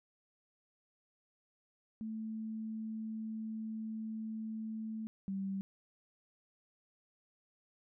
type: tone pair in turn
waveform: sine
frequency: 220 / 194.37 Hz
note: A3 / G3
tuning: 0 / -14 cents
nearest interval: major second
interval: 214 cents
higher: first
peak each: -38 / -35 dBFS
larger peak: second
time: 2.01-5.07 / 5.28-5.61 s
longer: first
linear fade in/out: 0 ms
effects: none